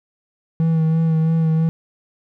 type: tone with vibrato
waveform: triangle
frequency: 161.4 Hz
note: E3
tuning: 36 cents flat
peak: -12 dBFS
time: 0.6-1.69 s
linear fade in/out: 0 ms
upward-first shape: sine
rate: 3 Hz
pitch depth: 24 cents each way
effects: none